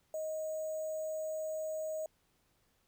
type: tone with sample-and-hold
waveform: sine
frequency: 626 Hz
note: D#5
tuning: 10 cents sharp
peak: -35 dBFS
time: 0.14-2.06 s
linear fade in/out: 2 ms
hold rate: 7350 Hz
effects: pink hiss -74 dBFS RMS until 2.87 s